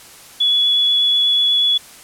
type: tone with vibrato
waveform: sine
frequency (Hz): 3400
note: G#7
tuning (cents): +40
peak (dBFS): -12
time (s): 0.4-1.78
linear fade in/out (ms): 10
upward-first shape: sine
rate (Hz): 8.2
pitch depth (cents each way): 9
effects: white hiss -41 dBFS RMS until 2.03 s + low-pass 12000 Hz 12 dB/octave